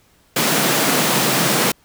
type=high-pass noise; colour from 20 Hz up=pink; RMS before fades=-17 dBFS; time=0.36-1.72 s; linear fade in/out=5 ms; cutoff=130 Hz; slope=96 dB/octave; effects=pink hiss -56 dBFS RMS until 1.84 s